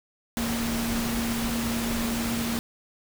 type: tone in noise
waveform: sine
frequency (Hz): 232.2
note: A#3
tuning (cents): -7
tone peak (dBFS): -27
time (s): 0.37-2.59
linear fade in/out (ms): 0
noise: pink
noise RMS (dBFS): -31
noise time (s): 0.37-2.59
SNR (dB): +1
effects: none